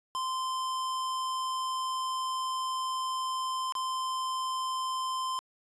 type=tone with dropouts; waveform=square; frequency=1038 Hz; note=C6; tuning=14 cents flat; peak=-31 dBFS; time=0.15-5.39 s; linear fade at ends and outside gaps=0 ms; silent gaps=3.723-3.752 s; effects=resampled to 24000 Hz